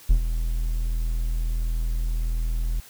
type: tone with ADSR envelope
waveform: triangle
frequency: 40.71 Hz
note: E1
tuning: 21 cents flat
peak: -9 dBFS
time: 0.09-2.8 s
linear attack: 15 ms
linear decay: 88 ms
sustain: -11 dB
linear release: 4 ms
effects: white hiss -48 dBFS RMS until 2.89 s